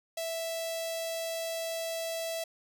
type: tone with notch filter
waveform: sawtooth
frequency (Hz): 659.3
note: E5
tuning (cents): 0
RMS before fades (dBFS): -35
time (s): 0.17-2.44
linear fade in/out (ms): 5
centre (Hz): 1400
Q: 0.67
effects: none